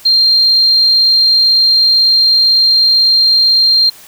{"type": "tone", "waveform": "sine", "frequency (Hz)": 4186, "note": "C8", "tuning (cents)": 0, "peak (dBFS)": -6, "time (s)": [0.05, 3.9], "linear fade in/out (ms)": 10, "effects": ["white hiss -38 dBFS RMS until 4.07 s"]}